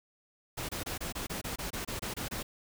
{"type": "noise bursts", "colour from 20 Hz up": "pink", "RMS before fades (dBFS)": -37, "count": 13, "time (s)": [0.57, 2.43], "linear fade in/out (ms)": 10, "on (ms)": 120, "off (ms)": 25, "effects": []}